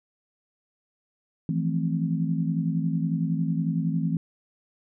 sine chord, F major seventh, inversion third, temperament just, 163.7 / 174.61 / 218.3 / 261.9 Hz, E3 / F3 / A3 / C4, -12 / 0 / -13 / +2 cents, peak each -25 / -31 / -31 / -31 dBFS, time 1.49-4.17 s, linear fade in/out 2 ms, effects none

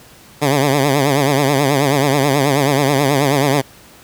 10% pulse tone with vibrato, 140.1 Hz, C#3, 19 cents sharp, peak -4 dBFS, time 0.41-3.62 s, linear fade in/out 20 ms, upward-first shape triangle, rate 9.3 Hz, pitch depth 130 cents each way, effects pink hiss -43 dBFS RMS until 4.03 s + high-pass 60 Hz 12 dB/octave

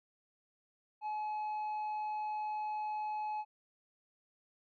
sine tone with tanh clipping, 851 Hz, G#5, 42 cents sharp, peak -36 dBFS, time 1.01-3.45 s, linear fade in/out 50 ms, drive 4 dB, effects none

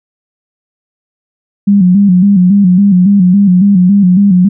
sine tone with vibrato, 190.7 Hz, G3, 47 cents flat, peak -3 dBFS, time 1.67-4.49 s, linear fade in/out 10 ms, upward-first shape square, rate 3.6 Hz, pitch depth 95 cents each way, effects none

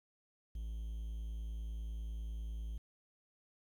triangle tone with quantisation, 55 Hz, A1, in tune, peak -37 dBFS, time 0.55-2.78 s, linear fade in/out 5 ms, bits 11, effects none

